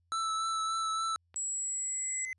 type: tone with vibrato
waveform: square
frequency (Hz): 1318.5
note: E6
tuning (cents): 0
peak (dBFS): -31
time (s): 0.12-1.16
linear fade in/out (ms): 0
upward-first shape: triangle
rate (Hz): 3.5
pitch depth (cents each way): 18
type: click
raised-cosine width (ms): 0.3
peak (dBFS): -34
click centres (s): 1.343
type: tone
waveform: sine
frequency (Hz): 7750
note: B8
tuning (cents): -34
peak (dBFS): -32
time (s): 1.36-2.25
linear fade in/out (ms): 0
type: tone with exponential growth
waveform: triangle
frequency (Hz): 2044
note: C7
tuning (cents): -41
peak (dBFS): -32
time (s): 1.54-2.33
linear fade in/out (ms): 1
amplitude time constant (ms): 170
effects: added 86 Hz sine -70 dBFS peak until 2.38 s + resampled to 24000 Hz